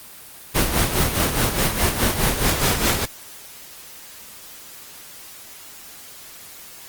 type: noise with tremolo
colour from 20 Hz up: pink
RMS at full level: -17 dBFS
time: 0.54-3.06 s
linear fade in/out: 20 ms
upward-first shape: sine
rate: 4.8 Hz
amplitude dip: 60%
effects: white hiss -41 dBFS RMS until 6.88 s + Opus 24 kbps